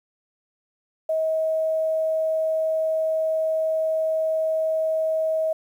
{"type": "tone", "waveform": "sine", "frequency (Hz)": 637, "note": "D#5", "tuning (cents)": 41, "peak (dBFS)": -20, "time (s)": [1.09, 5.53], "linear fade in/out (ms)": 5, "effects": ["9-bit"]}